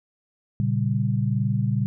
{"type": "chord", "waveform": "sine", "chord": "G diminished", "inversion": "first", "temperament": "equal", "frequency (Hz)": [116.54, 138.59, 196], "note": ["Bb2", "Db3", "G3"], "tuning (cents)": [0, 0, 0], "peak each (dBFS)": [-23, -25, -26], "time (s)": [0.6, 1.86], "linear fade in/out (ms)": 0, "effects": []}